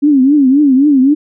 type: tone with vibrato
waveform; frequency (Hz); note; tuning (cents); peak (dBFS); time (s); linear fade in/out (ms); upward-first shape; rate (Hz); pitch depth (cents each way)
sine; 277.2; C#4; 0; -5; 0.02-1.15; 20; triangle; 3.8; 170
effects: none